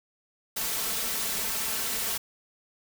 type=noise with comb filter; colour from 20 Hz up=white; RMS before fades=-30 dBFS; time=0.56-2.18 s; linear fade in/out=10 ms; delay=4.5 ms; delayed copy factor=+0.55; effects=none